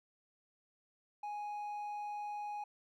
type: tone with hard clipping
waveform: sine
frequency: 830.6 Hz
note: G#5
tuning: in tune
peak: -40 dBFS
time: 1.23-2.64 s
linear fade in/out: 5 ms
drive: 3 dB
effects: none